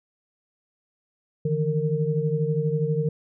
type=tone cluster; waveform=sine; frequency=149.1 / 161.4 / 459.1 Hz; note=D3 / E3 / A#4; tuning=+27 / -36 / -26 cents; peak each=-25 / -26 / -26 dBFS; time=1.45-3.09 s; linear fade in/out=5 ms; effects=none